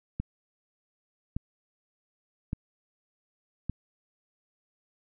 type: click train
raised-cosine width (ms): 5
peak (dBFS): -18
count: 4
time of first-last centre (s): 0.2-3.697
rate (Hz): 0.858
effects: none